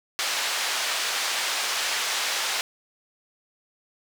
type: band-pass noise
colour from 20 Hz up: white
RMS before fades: -27 dBFS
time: 0.19-2.61 s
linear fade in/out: 0 ms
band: 690 to 5200 Hz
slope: 12 dB/octave
effects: none